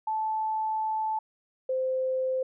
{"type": "tone pair in turn", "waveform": "sine", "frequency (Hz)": [873, 519.1], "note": ["A5", "C5"], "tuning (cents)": [-14, -14], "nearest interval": "major sixth", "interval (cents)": 900, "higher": "first", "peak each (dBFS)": [-26, -25], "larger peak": "second", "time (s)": [[0.07, 1.19], [1.69, 2.43]], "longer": "first", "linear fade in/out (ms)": 5, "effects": []}